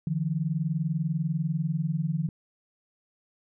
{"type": "tone pair together", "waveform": "sine", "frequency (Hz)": [149.9, 170.07], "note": ["D3", "F3"], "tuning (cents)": [36, -46], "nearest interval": "major second", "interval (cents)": 218, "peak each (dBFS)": -28, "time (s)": [0.07, 2.29], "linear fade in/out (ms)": 2, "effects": []}